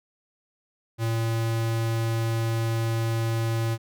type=tone; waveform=square; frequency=113.9 Hz; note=A#2; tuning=40 cents flat; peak=-24 dBFS; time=0.98-3.78 s; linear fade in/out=50 ms; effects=none